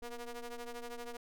sawtooth ring-modulated tone, 239.3 Hz, A#3, 46 cents sharp, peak -35 dBFS, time 0.02-1.17 s, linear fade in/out 5 ms, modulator 233 Hz, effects none

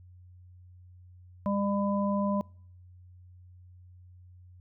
harmonic tone, 200.7 Hz, G3, 41 cents sharp, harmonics 1 / 3 / 5, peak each -27 / -32 / -34 dBFS, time 1.46-2.41 s, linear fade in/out 0 ms, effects noise-tail reverb RT60 0.6 s tail -26 dB re dry + added 90 Hz sine -50 dBFS peak until 4.6 s

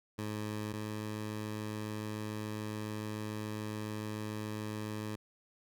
15% pulse tone pair in turn, 106.4 / 107 Hz, G#2 / A2, +42 / -48 cents, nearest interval unison, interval 10 cents, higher second, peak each -30 / -31 dBFS, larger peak first, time 0.18-0.73 / 0.73-5.16 s, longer second, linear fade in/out 10 ms, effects none

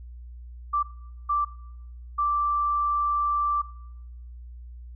sine tone bursts at uneven times, 1172 Hz, D6, 4 cents flat, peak -21 dBFS, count 3, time 0.73-0.83 / 1.29-1.45 / 2.18-3.62 s, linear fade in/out 10 ms, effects noise-tail reverb RT60 0.9 s tail -21 dB re dry + added 60 Hz sine -39 dBFS peak until 4.95 s

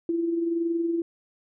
sine tone with amplitude modulation, 336 Hz, E4, 33 cents sharp, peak -21 dBFS, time 0.09-1.02 s, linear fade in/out 2 ms, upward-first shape sine, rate 21.3 Hz, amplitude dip 45%, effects none

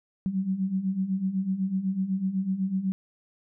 sine beating tone pair, 185 / 193 Hz, F#3 / G3, 0 / -27 cents, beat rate 8 Hz, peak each -31 / -26 dBFS, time 0.26-2.92 s, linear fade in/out 0 ms, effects none

